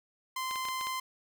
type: tone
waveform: sawtooth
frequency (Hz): 1038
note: C6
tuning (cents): -14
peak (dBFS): -29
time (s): 0.36-1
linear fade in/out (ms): 5
type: clicks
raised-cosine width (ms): 0.2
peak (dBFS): -24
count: 6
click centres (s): 0.511 / 0.558 / 0.653 / 0.686 / 0.811 / 0.87
effects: none